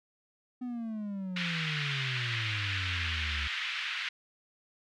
triangle exponential sweep, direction down, 252.9 to 69.3 Hz, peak -32 dBFS, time 0.61-3.48 s, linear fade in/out 10 ms
white band-pass noise, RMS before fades -35 dBFS, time 1.36-4.09 s, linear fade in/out 5 ms, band 1500 to 3200 Hz, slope 24 dB/octave
effects none

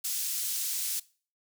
pink high-pass noise, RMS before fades -32 dBFS, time 0.04-1 s, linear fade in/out 10 ms, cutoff 6100 Hz, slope 12 dB/octave, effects noise-tail reverb RT60 0.4 s tail -21 dB re dry

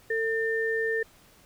sine tone pair together, 450 / 1800 Hz, A4 / A6, +39 / +39 cents, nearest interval 2 octaves, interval 2400 cents, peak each -27 / -28 dBFS, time 0.1-1.03 s, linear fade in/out 5 ms, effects pink hiss -57 dBFS RMS until 1.45 s

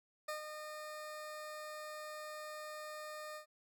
20% pulse tone with ADSR envelope, 610 Hz, D#5, 34 cents flat, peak -33 dBFS, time 0.28-3.46 s, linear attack 8 ms, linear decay 120 ms, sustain -7 dB, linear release 100 ms, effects none

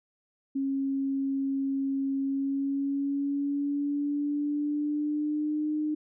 sine tone with pitch glide, 272.4 to 304 Hz, C#4 to D#4, -30 to -40 cents, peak -26 dBFS, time 0.55-5.95 s, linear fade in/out 10 ms, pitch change +190 cents, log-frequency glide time 2.21-5.72 s, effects none

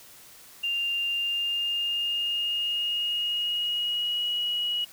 sine tone with pitch glide, 2794 to 2908 Hz, F7 to F#7, 0 to -31 cents, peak -25 dBFS, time 0.63-4.85 s, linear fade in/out 10 ms, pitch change +69 cents, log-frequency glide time 1.1-4.26 s, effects white hiss -50 dBFS RMS until 4.92 s

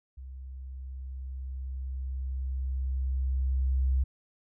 sine tone with level ramp, 65.41 Hz, C2, in tune, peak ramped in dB -40 to -22 dBFS, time 0.17-4.04 s, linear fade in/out 10 ms, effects none

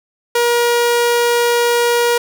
sawtooth tone, 476.4 Hz, A#4, 38 cents sharp, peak -8 dBFS, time 0.35-2.18 s, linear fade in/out 5 ms, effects none

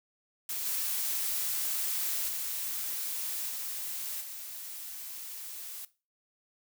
blue noise with level steps, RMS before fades -35 / -32 / -35 / -37 / -42 dBFS, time 0.49-5.85 s, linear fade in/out 2 ms, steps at 0.65 / 2.27 / 3.48 / 4.2 s, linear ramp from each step 20 ms, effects noise-tail reverb RT60 0.3 s tail -17 dB re dry

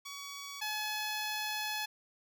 10% pulse tone pair in turn, 1129 / 852.3 Hz, C#6 / G#5, +31 / +45 cents, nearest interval perfect fourth, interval 486 cents, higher first, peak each -34 / -26 dBFS, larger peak second, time 0.05-0.61 / 0.61-1.86 s, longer second, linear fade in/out 10 ms, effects none

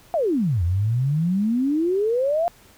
sine exponential two-way sweep, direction down then up, 719 to 82.6 to 707 Hz, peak -18 dBFS, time 0.14-2.48 s, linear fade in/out 0 ms, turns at 0.63 s, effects pink hiss -52 dBFS RMS until 2.77 s

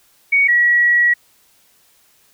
sine tone pair in turn, 2237 / 1922.3 Hz, C#7 / B6, +15 / -47 cents, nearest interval minor third, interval 262 cents, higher first, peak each -10 dBFS, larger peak neither, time 0.32-0.48 / 0.48-1.14 s, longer second, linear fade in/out 10 ms, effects white hiss -55 dBFS RMS until 2.33 s

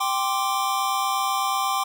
square chord, G suspended fourth, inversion none, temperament equal, 784 / 1046.5 / 1174.7 Hz, G5 / C6 / D6, 0 / 0 / 0 cents, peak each -27 dBFS, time 0-1.84 s, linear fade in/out 10 ms, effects none

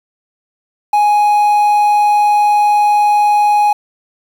triangle tone with quantisation, 832 Hz, G#5, 3 cents sharp, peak -6 dBFS, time 0.93-3.73 s, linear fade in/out 5 ms, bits 6, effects none

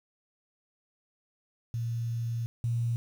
sine tone pair in turn, 116.54 / 117.49 Hz, A#2 / A#2, 0 / +14 cents, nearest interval unison, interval 14 cents, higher second, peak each -29 / -26 dBFS, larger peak second, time 1.74-2.46 / 2.64-2.96 s, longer first, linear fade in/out 0 ms, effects 9-bit

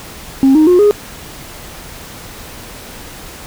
sine tone with pitch steps, 268.6 / 310.3 / 358.5 / 414.2 Hz, C4 / D#4 / F4 / G#4, +46 / -5 / +45 / -5 cents, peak -3 dBFS, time 0.43-0.91 s, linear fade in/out 0 ms, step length 120 ms, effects tanh soft clip ceiling -3 dBFS + pink hiss -32 dBFS RMS until 3.46 s

